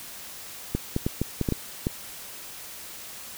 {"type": "clicks", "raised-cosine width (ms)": 3, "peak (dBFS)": -11, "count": 8, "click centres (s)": [0.75, 0.964, 1.065, 1.216, 1.413, 1.488, 1.523, 1.869], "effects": ["white hiss -41 dBFS RMS until 3.37 s"]}